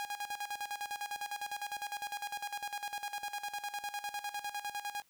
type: tone with tremolo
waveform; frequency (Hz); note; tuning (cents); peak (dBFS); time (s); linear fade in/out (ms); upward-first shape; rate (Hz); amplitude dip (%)
sawtooth; 820; G#5; -22; -32; 0-5.02; 0; square; 9.9; 75
effects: white hiss -70 dBFS RMS until 5.09 s